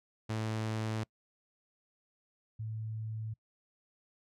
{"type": "tone pair in turn", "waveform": ["sawtooth", "sine"], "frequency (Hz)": [110, 110], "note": ["A2", "A2"], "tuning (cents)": [0, 0], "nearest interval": "unison", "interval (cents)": 0, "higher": "neither", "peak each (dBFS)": [-29, -36], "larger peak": "first", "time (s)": [[0.29, 1.04], [2.59, 3.34]], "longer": "neither", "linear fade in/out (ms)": 10, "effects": ["noise-tail reverb RT60 0.1 s tail -26 dB re dry", "low-pass 8000 Hz 12 dB/octave"]}